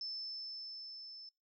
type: tone with level ramp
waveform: sine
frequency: 5274 Hz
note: E8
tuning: in tune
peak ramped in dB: -39 to -49 dBFS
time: 0.01-1.29 s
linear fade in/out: 2 ms
effects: noise-tail reverb RT60 0.3 s tail -25 dB re dry